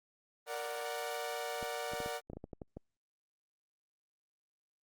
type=chord; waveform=sawtooth; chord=Bb augmented; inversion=none; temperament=equal; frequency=466.2 / 587.3 / 740 Hz; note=Bb4 / D5 / F#5; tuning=0 / 0 / 0 cents; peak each=-38 dBFS; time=0.46-2.21 s; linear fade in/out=50 ms
type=clicks; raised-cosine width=2 ms; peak=-30 dBFS; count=11; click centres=1.628 / 1.935 / 2.003 / 2.061 / 2.3 / 2.333 / 2.37 / 2.441 / 2.532 / 2.618 / 2.77 s
effects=Opus 24 kbps